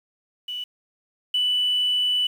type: tone pair in turn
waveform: sine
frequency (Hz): 2960 / 2977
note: F#7 / F#7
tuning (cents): 0 / +10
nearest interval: unison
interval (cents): 10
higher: second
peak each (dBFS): -28 / -18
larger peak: second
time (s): 0.48-0.64 / 1.34-2.27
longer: second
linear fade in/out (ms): 5
effects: tanh soft clip ceiling -15 dBFS + 8-bit

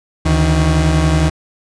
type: tone pair together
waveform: 35% pulse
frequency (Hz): 73.65 / 158.2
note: D2 / D#3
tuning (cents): +6 / +29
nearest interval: octave + minor second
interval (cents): 1323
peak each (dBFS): -12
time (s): 0.25-1.3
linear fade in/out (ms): 10
effects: resampled to 22050 Hz

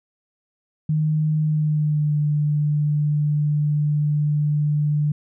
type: tone with pitch glide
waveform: sine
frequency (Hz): 154.3 to 148.7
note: D#3 to D3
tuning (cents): -14 to +22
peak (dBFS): -17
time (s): 0.89-5.12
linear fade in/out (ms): 5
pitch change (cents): -64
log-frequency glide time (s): 1.41-2.17
effects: none

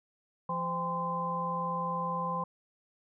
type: harmonic tone with a mistuned harmonic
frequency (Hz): 171.8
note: F3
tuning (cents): -28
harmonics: 1 / 3 / 5 / 6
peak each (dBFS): -37 / -39 / -40 / -32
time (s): 0.49-2.44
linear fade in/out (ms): 5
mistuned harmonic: 5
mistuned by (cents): -120
effects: none

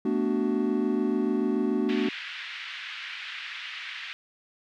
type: chord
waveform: triangle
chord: B minor seventh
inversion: third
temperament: equal with one note detuned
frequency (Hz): 220 / 246.9 / 293.7 / 374.7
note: A3 / B3 / D4 / F#4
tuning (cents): 0 / 0 / 0 / +22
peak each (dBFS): -27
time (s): 0.05-2.09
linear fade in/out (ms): 5
type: band-pass noise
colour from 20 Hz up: pink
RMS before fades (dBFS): -38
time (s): 1.89-4.13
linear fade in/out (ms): 0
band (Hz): 1700 to 3400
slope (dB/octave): 24
effects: none

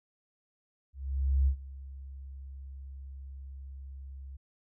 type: tone with ADSR envelope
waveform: sine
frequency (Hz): 67.6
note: C#2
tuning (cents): -43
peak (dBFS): -21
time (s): 0.93-4.37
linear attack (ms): 540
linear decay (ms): 87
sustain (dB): -20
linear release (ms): 10
effects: none

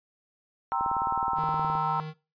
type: chord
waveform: sine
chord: C dominant seventh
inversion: second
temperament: equal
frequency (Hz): 784 / 932.3 / 1046.5 / 1318.5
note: G5 / Bb5 / C6 / E6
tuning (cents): 0 / 0 / 0 / 0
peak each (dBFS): -31 / -29 / -33 / -31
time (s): 0.72-2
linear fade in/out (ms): 0
type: click train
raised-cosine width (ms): 2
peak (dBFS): -27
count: 19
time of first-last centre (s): 0.81-1.752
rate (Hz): 19.1
type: tone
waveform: square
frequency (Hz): 155.3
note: D#3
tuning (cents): -3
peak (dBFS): -35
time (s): 1.35-2.14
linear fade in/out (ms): 50
effects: noise-tail reverb RT60 0.3 s tail -20 dB re dry + resampled to 11025 Hz

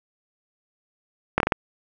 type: slowing click train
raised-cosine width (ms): 0.5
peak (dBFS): -3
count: 5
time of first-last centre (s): 1.38-1.522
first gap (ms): 22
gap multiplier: 1.33
effects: none

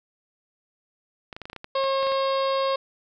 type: clicks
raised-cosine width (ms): 0.3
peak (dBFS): -21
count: 12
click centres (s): 1.328 / 1.365 / 1.417 / 1.455 / 1.499 / 1.531 / 1.563 / 1.644 / 1.84 / 2.029 / 2.069 / 2.12
type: harmonic tone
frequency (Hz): 540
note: C#5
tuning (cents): -45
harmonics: 1 / 2 / 3 / 4 / 5 / 6 / 7 / 8 / 9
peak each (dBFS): -23 / -26 / -41 / -41 / -40 / -40 / -38 / -40 / -41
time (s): 1.75-2.76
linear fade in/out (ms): 5
effects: none

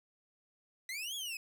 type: exponential two-way sweep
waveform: sawtooth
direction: up then down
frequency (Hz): 1975.5 to 3408 to 2518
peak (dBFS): -35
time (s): 0.89-1.37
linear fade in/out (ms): 2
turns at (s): 1.15
effects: none

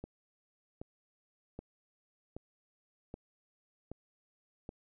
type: click train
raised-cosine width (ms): 2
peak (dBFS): -29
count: 7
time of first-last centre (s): 0.04-4.691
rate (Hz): 1.29
effects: none

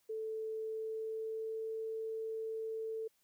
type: tone with pitch glide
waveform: sine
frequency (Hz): 440 to 444.1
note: A4 to A4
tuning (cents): 0 to +16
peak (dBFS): -37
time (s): 0.09-3.08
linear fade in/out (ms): 10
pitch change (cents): +16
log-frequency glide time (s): 0.57-1.75
effects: white hiss -75 dBFS RMS until 3.23 s

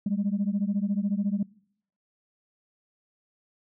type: beating tone pair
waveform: sine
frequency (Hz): 196 / 210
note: G3 / G#3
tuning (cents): 0 / +19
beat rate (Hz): 14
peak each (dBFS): -26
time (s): 0.06-1.43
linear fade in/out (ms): 5
effects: noise-tail reverb RT60 0.7 s tail -25 dB re dry + tanh soft clip ceiling -19 dBFS

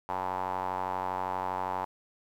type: tone with band-pass filter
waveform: square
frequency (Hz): 46.25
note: F#1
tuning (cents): 0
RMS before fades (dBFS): -33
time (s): 0.09-1.85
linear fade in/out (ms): 0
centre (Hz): 900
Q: 5.2
effects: 10-bit

